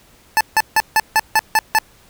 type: tone bursts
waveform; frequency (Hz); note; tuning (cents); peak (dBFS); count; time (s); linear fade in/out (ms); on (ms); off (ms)
25% pulse; 874; A5; -12; -7; 8; 0.37-1.786; 0; 37; 160
effects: pink hiss -50 dBFS RMS until 2.09 s